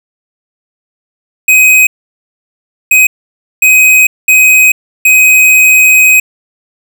square tone bursts at uneven times, 2519 Hz, D#7, 21 cents sharp, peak -3 dBFS, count 5, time 1.48-1.87 / 2.91-3.07 / 3.62-4.07 / 4.28-4.72 / 5.05-6.2 s, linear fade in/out 5 ms, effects none

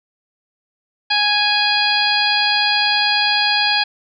harmonic tone with a mistuned harmonic, 830.6 Hz, G#5, in tune, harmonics 1 / 2 / 3 / 4 / 5 / 6, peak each -21 / -21 / -21 / -21 / -21 / -21 dBFS, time 1.1-3.84 s, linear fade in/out 10 ms, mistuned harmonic 6, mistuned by -64 cents, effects none

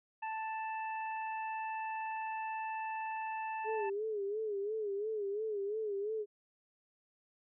harmonic tone, 881 Hz, A5, 2 cents sharp, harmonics 1 / 2 / 3, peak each -37 / -47 / -47 dBFS, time 0.22-3.9 s, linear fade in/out 10 ms
sine tone with vibrato, 417.2 Hz, G#4, 8 cents sharp, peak -34 dBFS, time 3.64-6.26 s, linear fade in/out 50 ms, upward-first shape sine, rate 2.9 Hz, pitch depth 100 cents each way
effects none

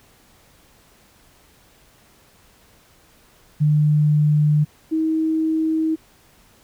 sine tone pair in turn, 150.1 / 318.1 Hz, D3 / D#4, +38 / +38 cents, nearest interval octave + minor second, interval 1300 cents, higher second, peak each -13 / -17 dBFS, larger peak first, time 3.6-4.65 / 4.91-5.96 s, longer neither, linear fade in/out 20 ms, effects pink hiss -54 dBFS RMS until 6.63 s

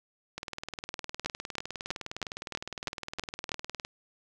two click trains, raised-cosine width 0.2 ms, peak -19 / -13 dBFS, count 69 / 8, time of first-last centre 0.38-3.849 / 1.26-3.518 s, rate 19.6 / 3.1 Hz, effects none

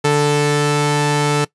sawtooth tone pair together, 146.83 / 440 Hz, D3 / A4, 0 / 0 cents, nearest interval octave + perfect fifth, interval 1900 cents, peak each -12 dBFS, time 0.04-1.45 s, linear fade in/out 10 ms, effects noise-tail reverb RT60 0.1 s tail -20 dB re dry + resampled to 24000 Hz

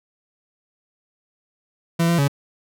40% pulse tone with pitch steps, 167.7 / 170.2 / 140.7 Hz, E3 / F3 / C#3, +30 / -44 / +26 cents, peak -15 dBFS, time 1.99-2.281 s, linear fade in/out 10 ms, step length 97 ms, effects none

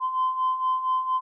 sine beating tone pair, 1028 / 1032.3 Hz, C6 / C6, -31 / -24 cents, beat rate 4.3 Hz, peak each -28 / -22 dBFS, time 0-1.21 s, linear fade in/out 50 ms, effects tanh soft clip ceiling -17 dBFS

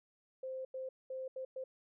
sine tone bursts at uneven times, 522 Hz, C5, 4 cents flat, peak -39 dBFS, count 5, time 0.43-0.65 / 0.74-0.89 / 1.1-1.28 / 1.36-1.45 / 1.56-1.64 s, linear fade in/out 5 ms, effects none

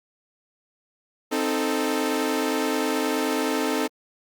sawtooth chord, A diminished, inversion first, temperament equal, 261.6 / 311.1 / 440 Hz, C4 / Eb4 / A4, 0 / 0 / 0 cents, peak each -23 dBFS, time 1.31-3.88 s, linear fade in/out 20 ms, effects Opus 48 kbps

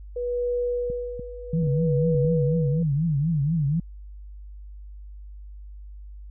sine tone with tremolo, 487.4 Hz, B4, 23 cents flat, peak -22 dBFS, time 0.16-2.83 s, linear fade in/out 5 ms, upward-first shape sine, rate 0.62 Hz, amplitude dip 80%
clicks, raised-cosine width 5 ms, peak -23 dBFS, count 6, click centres 0.901 / 1.195 / 1.631 / 1.672 / 2.148 / 2.249 s
sine tone with vibrato, 152.8 Hz, D#3, 31 cents flat, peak -20 dBFS, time 1.53-3.8 s, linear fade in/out 5 ms, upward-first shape triangle, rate 4.1 Hz, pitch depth 220 cents each way
effects added 50 Hz sine -38 dBFS peak until 6.3 s

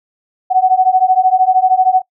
sine beating tone pair, 740 / 753 Hz, F#5 / F#5, 0 / +30 cents, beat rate 13 Hz, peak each -11 dBFS, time 0.5-2.02 s, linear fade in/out 20 ms, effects noise-tail reverb RT60 0.1 s tail -24 dB re dry

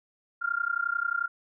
sine tone with amplitude modulation, 1396.9 Hz, F6, in tune, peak -22 dBFS, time 0.41-1.28 s, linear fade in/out 20 ms, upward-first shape sine, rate 31.3 Hz, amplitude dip 95%, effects none

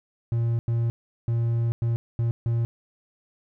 triangle tone bursts at uneven times, 116.54 Hz, A#2, in tune, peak -19 dBFS, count 6, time 0.32-0.59 / 0.68-0.9 / 1.28-1.72 / 1.82-1.96 / 2.19-2.31 / 2.46-2.65 s, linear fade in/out 0 ms, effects none

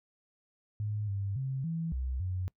sine tone with pitch steps, 105.2 / 99.1 / 133.2 / 164.6 / 64.3 / 91.8 Hz, G#2 / G2 / C3 / E3 / C2 / F#2, +23 / +19 / +31 / -2 / -30 / -13 cents, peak -31 dBFS, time 0.8-2.48 s, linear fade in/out 0 ms, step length 280 ms, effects noise-tail reverb RT60 0.1 s tail -23 dB re dry

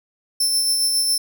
25% pulse tone with tremolo, 5330 Hz, E8, 18 cents sharp, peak -11 dBFS, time 0.4-1.18 s, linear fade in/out 5 ms, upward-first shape sine, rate 7.3 Hz, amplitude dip 30%, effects none

